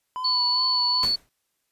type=tone with vibrato; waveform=triangle; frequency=1000 Hz; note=B5; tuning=21 cents sharp; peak=-26 dBFS; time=0.16-1.05 s; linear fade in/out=0 ms; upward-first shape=sine; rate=2.5 Hz; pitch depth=39 cents each way
type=tone; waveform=sine; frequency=4442 Hz; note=C#8; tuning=3 cents sharp; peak=-20 dBFS; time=0.24-1.16 s; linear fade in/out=10 ms
type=noise with exponential decay; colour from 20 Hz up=pink; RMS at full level=-30 dBFS; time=1.03-1.29 s; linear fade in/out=0 ms; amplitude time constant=55 ms
effects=white hiss -75 dBFS RMS until 1.71 s + resampled to 32000 Hz